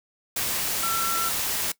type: tone in noise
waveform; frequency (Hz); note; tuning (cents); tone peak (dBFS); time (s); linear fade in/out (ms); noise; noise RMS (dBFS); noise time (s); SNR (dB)
sine; 1348; E6; +38; -26; 0.83-1.29; 5; white; -27; 0.36-1.72; -2
effects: noise-tail reverb RT60 0.1 s tail -19 dB re dry